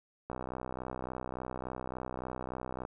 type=click train; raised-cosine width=1 ms; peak=-24 dBFS; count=163; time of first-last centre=0.3-2.851 s; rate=63.5 Hz; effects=none